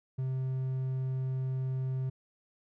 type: tone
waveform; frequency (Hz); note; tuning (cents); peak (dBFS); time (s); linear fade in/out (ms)
triangle; 130.81; C3; 0; -28; 0.18-2.1; 10
effects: none